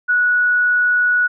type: tone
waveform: sine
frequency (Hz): 1467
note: F#6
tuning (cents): -15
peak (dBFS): -12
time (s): 0.08-1.28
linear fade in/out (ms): 20
effects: none